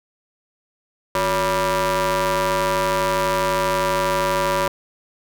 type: ring-modulated tone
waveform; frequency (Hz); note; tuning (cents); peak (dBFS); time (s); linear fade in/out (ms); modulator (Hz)
sawtooth; 204.3; G#3; -28; -11; 1.15-4.68; 2; 771
effects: none